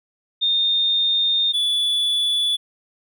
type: tone pair in turn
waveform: sine / triangle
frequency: 3648 / 3445 Hz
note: A#7 / A7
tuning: -38 / -37 cents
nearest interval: minor second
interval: 99 cents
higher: first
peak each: -16 dBFS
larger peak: neither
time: 0.41-1.53 / 1.53-2.57 s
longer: first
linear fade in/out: 20 ms
effects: none